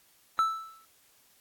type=tone with exponential decay; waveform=triangle; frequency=1318.5 Hz; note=E6; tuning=in tune; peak=-18 dBFS; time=0.39-0.85 s; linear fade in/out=0 ms; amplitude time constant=100 ms; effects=white hiss -63 dBFS RMS until 1.4 s + AAC 64 kbps